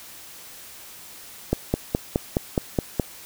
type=click train; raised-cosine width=2 ms; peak=-6 dBFS; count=8; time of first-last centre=1.53-2.998 s; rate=4.77 Hz; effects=white hiss -43 dBFS RMS until 3.25 s